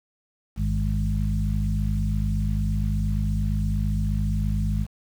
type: harmonic tone with a mistuned harmonic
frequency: 51.7 Hz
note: G#1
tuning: 7 cents flat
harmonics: 1 / 2 / 3 / 4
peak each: -24 / -27 / -29 / -30 dBFS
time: 0.56-4.87 s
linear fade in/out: 50 ms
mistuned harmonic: 2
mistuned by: -52 cents
effects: 8-bit